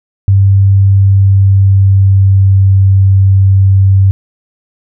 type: tone with pitch glide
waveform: sine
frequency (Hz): 98 to 96.76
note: G2 to G2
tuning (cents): 0 to -22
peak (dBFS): -3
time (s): 0.28-4.11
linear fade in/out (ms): 0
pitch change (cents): -22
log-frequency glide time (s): 0.86-2.73
effects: none